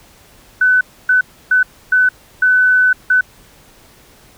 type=tone bursts at uneven times; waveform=sine; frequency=1504 Hz; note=F#6; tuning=28 cents sharp; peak=-8 dBFS; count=6; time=0.61-0.81 / 1.09-1.21 / 1.51-1.63 / 1.92-2.09 / 2.42-2.93 / 3.1-3.21 s; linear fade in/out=5 ms; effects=pink hiss -46 dBFS RMS until 4.37 s